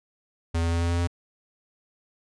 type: tone with pitch steps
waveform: square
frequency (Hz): 83.3 / 83.93 / 84.56 / 85.2 / 85.84 / 86.49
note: E2 / E2 / E2 / F2 / F2 / F2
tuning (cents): +19 / +32 / +45 / -42 / -29 / -16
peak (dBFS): -23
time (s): 0.54-1.074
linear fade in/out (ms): 10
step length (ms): 89
effects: resampled to 22050 Hz